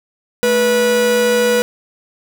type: tone pair together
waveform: 45% pulse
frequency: 217.4 / 488.1 Hz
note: A3 / B4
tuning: -21 / -20 cents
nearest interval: octave + major second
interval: 1401 cents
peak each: -21 / -12 dBFS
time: 0.43-1.62 s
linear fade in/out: 0 ms
effects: none